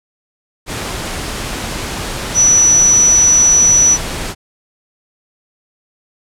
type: tone in noise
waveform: sine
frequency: 5920 Hz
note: F#8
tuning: in tune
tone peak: -6 dBFS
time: 2.34-3.98 s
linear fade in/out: 50 ms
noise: pink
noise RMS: -22 dBFS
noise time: 0.66-4.35 s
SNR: +13 dB
effects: low-pass 10000 Hz 12 dB/octave